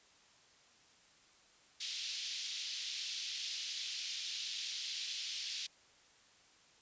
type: band-pass noise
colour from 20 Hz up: pink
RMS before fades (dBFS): -42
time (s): 1.8-5.67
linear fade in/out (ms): 10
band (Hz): 3100 to 5600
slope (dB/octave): 24
effects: white hiss -65 dBFS RMS until 6.81 s + resampled to 16000 Hz

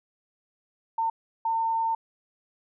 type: tone bursts at uneven times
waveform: sine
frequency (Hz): 905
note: A5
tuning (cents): +48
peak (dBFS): -23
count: 2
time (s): 0.98-1.1 / 1.45-1.95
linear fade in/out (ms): 5
effects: none

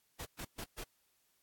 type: noise bursts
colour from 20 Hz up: pink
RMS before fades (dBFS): -43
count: 4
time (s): 0.19-0.84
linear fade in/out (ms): 10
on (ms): 65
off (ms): 130
effects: white hiss -75 dBFS RMS until 1.42 s + AAC 64 kbps

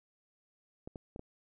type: clicks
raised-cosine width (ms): 2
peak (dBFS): -30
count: 4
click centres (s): 0.875 / 0.958 / 1.161 / 1.194
effects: none

